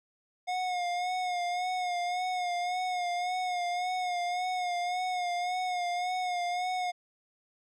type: tone with vibrato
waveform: square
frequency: 720 Hz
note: F#5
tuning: 47 cents flat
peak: -30 dBFS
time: 0.47-6.92 s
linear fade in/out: 20 ms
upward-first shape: sine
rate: 1.8 Hz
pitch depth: 42 cents each way
effects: low-pass 6000 Hz 12 dB/octave